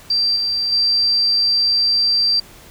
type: tone with level steps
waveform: sine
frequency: 4699 Hz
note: D8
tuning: in tune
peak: -14 / -17 / -13 dBFS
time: 0.1-2.4 s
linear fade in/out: 5 ms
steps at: 0.36 / 0.72 s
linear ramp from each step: 5 ms
effects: pink hiss -43 dBFS RMS until 2.7 s